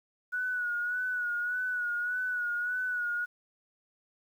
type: tone with vibrato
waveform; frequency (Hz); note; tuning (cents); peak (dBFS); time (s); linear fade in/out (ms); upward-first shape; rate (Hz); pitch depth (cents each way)
sine; 1466; F#6; -16; -29; 0.32-3.26; 20; sine; 1.7; 44
effects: 10-bit